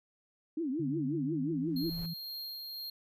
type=tone with vibrato; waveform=sine; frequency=293.7 Hz; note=D4; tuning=in tune; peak=-31 dBFS; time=0.57-1.9 s; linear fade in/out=5 ms; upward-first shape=triangle; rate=5.6 Hz; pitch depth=300 cents each way
type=tone with pitch glide; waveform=sine; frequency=146.1 to 166.86 Hz; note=D3 to E3; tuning=-9 to +21 cents; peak=-36 dBFS; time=0.79-2.14 s; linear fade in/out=10 ms; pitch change=+230 cents; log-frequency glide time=1.11-1.76 s
type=noise with exponential growth; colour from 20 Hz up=brown; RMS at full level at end=-42 dBFS; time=1.37-2.06 s; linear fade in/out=1 ms; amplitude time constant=150 ms
type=tone with tremolo; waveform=square; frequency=4224 Hz; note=C8; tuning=16 cents sharp; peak=-39 dBFS; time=1.76-2.9 s; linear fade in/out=5 ms; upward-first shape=sine; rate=2 Hz; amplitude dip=25%
effects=none